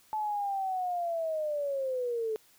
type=linear sweep; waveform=sine; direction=down; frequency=868 to 430 Hz; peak=-29 dBFS; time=0.13-2.36 s; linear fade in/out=0 ms; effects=white hiss -62 dBFS RMS until 2.58 s